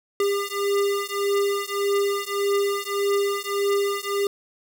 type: beating tone pair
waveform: square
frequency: 400.8 / 402.5 Hz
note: G4 / G4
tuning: +38 / +46 cents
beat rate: 1.7 Hz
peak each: -25 dBFS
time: 0.2-4.27 s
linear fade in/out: 2 ms
effects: 8-bit